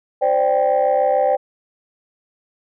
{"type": "chord", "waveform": "sine", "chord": "C suspended second", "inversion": "none", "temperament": "equal with one note detuned", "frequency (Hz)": [520.5, 587.3, 784], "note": ["C5", "D5", "G5"], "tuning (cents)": [-9, 0, 0], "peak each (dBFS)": -17, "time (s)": [0.21, 1.37], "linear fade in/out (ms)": 20, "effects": ["tanh soft clip ceiling -8 dBFS"]}